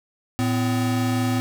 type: tone pair together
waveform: square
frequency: 112.5 / 254 Hz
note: A2 / B3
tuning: +39 / +49 cents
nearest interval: octave + major second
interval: 1410 cents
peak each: -24 / -23 dBFS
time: 0.39-1.4 s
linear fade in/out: 0 ms
effects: none